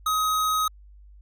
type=tone; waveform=square; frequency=1263 Hz; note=D#6; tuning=26 cents sharp; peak=-22 dBFS; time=0.06-0.68 s; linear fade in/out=5 ms; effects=added 50 Hz sine -46 dBFS peak until 1.21 s